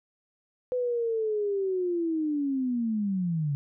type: linear sweep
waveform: sine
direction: down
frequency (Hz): 505 to 138.59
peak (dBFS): -25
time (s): 0.72-3.55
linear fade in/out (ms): 0
effects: none